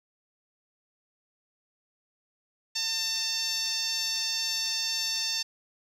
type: tone with band-pass filter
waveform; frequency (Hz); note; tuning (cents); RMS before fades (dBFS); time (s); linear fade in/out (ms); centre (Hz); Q
10% pulse; 898; A5; +35; -30; 2.75-5.43; 10; 5500; 2.2
effects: none